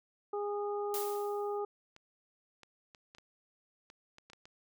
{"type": "harmonic tone", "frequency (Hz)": 410.3, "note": "G#4", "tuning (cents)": -21, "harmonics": [1, 2, 3], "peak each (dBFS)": [-34, -40, -44], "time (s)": [0.33, 1.65], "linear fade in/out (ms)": 5}
{"type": "noise with exponential decay", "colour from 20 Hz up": "blue", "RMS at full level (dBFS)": -37, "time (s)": [0.94, 1.59], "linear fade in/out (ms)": 1, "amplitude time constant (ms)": 140}
{"type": "clicks", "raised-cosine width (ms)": 0.2, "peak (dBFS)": -36, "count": 10, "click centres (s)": [1.964, 2.633, 2.948, 3.149, 3.184, 3.901, 4.184, 4.3, 4.333, 4.455]}
{"effects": []}